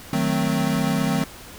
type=chord; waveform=square; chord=D# diminished seventh; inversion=none; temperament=equal with one note detuned; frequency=155.56 / 185 / 220 / 260.6 Hz; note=D#3 / F#3 / A3 / C4; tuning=0 / 0 / 0 / -7 cents; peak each=-26 dBFS; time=0.13-1.24 s; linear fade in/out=2 ms; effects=pink hiss -41 dBFS RMS until 1.58 s